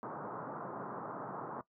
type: band-pass noise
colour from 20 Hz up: white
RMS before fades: -43 dBFS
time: 0.03-1.61 s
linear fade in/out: 0 ms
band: 120 to 1300 Hz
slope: 48 dB/octave
effects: noise-tail reverb RT60 0.1 s tail -18 dB re dry